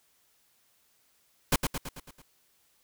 pink noise with echo, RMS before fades -23 dBFS, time 1.52-1.56 s, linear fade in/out 5 ms, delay 110 ms, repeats 6, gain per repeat -5 dB, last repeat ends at 2.22 s, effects white hiss -68 dBFS RMS until 2.83 s

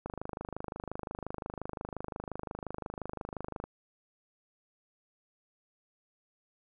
click train, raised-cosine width 1 ms, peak -23 dBFS, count 93, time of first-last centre 0.06-3.64 s, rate 25.7 Hz, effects none

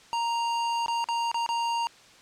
square tone with dropouts, 932.3 Hz, A#5, in tune, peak -26 dBFS, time 0.13-1.87 s, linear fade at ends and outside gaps 0 ms, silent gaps 0.861-0.882 / 1.042-1.087 / 1.315-1.344 / 1.463-1.49 s, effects white hiss -53 dBFS RMS until 2.21 s + low-pass 6000 Hz 12 dB/octave

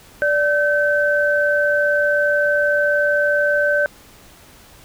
sine tone pair together, 584.8 / 1538 Hz, D5 / G6, -7 / -33 cents, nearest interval octave + perfect fourth, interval 1674 cents, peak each -17 dBFS, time 0.22-3.86 s, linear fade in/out 0 ms, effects pink hiss -46 dBFS RMS until 4.84 s

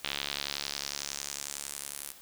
sawtooth tone with band-pass filter sweep, 71 Hz, C#2, 42 cents sharp, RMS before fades -38 dBFS, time 0.04-2.12 s, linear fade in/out 5 ms, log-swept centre 3300 to 11000 Hz, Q 2.1, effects white hiss -53 dBFS RMS until 2.21 s

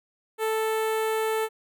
sawtooth tone with notch filter, 440 Hz, A4, in tune, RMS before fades -26 dBFS, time 0.38-1.49 s, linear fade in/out 50 ms, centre 5200 Hz, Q 0.9, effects none

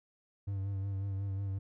triangle tone with vibrato, 98 Hz, G2, in tune, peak -31 dBFS, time 0.47-1.59 s, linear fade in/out 10 ms, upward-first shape sine, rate 5.5 Hz, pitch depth 34 cents each way, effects none

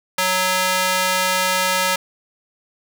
square tone with high-pass filter, 185 Hz, F#3, in tune, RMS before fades -19 dBFS, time 0.18-1.96 s, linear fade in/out 5 ms, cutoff 920 Hz, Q 0.64, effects none

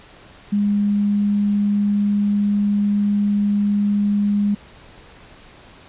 sine tone, 204.6 Hz, G#3, 26 cents flat, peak -15 dBFS, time 0.52-4.55 s, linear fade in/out 10 ms, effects pink hiss -45 dBFS RMS until 5.88 s + resampled to 8000 Hz

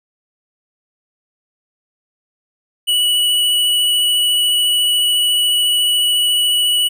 square tone with vibrato, 2944 Hz, F#7, 9 cents flat, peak -13 dBFS, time 2.87-6.89 s, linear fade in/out 20 ms, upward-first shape triangle, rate 14 Hz, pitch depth 15 cents each way, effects none

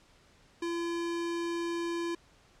square tone, 340 Hz, F4, 46 cents flat, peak -32 dBFS, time 0.62-2.15 s, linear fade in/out 5 ms, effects pink hiss -62 dBFS RMS until 2.6 s + low-pass 7000 Hz 12 dB/octave

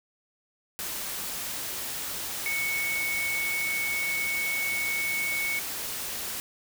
sine tone in noise, 2217 Hz, C#7, in tune, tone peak -27 dBFS, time 2.46-5.59 s, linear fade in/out 0 ms, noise white, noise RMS -34 dBFS, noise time 0.79-6.4 s, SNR +4 dB, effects none

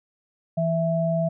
sine tone pair together, 164.82 / 659.3 Hz, E3 / E5, 0 / 0 cents, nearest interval 2 octaves, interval 2400 cents, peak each -23 dBFS, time 0.57-1.29 s, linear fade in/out 10 ms, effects none

